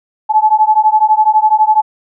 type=beating tone pair; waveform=sine; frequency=856 / 868 Hz; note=A5 / A5; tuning=-48 / -24 cents; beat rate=12 Hz; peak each=-10 dBFS; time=0.29-1.82 s; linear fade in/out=20 ms; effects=none